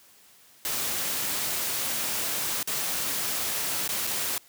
white noise with dropouts, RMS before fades -29 dBFS, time 0.65-4.38 s, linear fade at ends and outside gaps 1 ms, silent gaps 2.629-2.674 / 3.878-3.89 / 4.068-4.072 s, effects white hiss -56 dBFS RMS until 4.48 s + high-pass 80 Hz 12 dB/octave

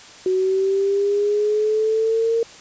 sine linear sweep, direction up, 370 to 461.3 Hz, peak -16 dBFS, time 0.26-2.43 s, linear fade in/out 2 ms, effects white hiss -42 dBFS RMS until 2.6 s + resampled to 16000 Hz

